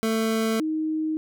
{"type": "tone pair in turn", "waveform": ["25% pulse", "sine"], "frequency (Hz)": [222.5, 313.2], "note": ["A3", "D#4"], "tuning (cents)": [20, 11], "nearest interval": "tritone", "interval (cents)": 591, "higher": "second", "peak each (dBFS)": [-18, -23], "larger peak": "first", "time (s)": [[0.03, 0.6], [0.6, 1.17]], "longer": "neither", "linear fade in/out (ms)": 0, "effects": []}